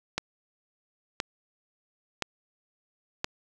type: click train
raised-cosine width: 0.2 ms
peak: -10 dBFS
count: 4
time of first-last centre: 0.18-3.244 s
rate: 0.979 Hz
effects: none